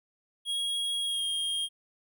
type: tone with pitch glide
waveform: square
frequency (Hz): 3298 to 3232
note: G#7 to G#7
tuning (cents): -13 to -48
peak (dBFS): -29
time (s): 0.45-1.69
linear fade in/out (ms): 50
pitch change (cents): -35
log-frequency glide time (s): 1.05-1.23
effects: none